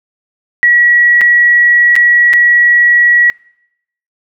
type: tone with dropouts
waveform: sine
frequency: 1924 Hz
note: B6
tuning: 46 cents flat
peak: -4 dBFS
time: 0.63-3.3 s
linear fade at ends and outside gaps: 0 ms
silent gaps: 1.21-1.215 / 1.955-1.963 / 2.332-2.336 s
effects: noise-tail reverb RT60 0.8 s tail -26 dB re dry